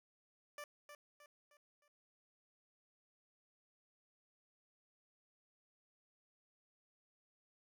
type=tone with echo; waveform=15% pulse; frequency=587.3 Hz; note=D5; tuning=in tune; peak=-40 dBFS; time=0.58-0.64 s; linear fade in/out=2 ms; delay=310 ms; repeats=4; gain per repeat=-7 dB; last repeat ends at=1.88 s; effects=none